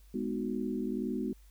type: chord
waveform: sine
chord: G# minor seventh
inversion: none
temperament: equal with one note detuned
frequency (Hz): 207.7 / 249.8 / 311.1 / 370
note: G#3 / B3 / D#4 / F#4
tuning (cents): 0 / +20 / 0 / 0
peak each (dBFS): -36 / -35 / -39 / -38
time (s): 0.14-1.33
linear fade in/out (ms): 5
effects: added 50 Hz sine -54 dBFS peak until 1.5 s + white hiss -67 dBFS RMS until 1.5 s